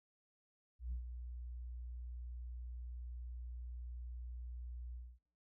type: tone with ADSR envelope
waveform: sine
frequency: 60.6 Hz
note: B1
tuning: 32 cents flat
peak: -36 dBFS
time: 0.79-5.19 s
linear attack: 130 ms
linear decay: 100 ms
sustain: -8 dB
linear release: 250 ms
effects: noise-tail reverb RT60 0.5 s tail -18 dB re dry + tanh soft clip ceiling -36 dBFS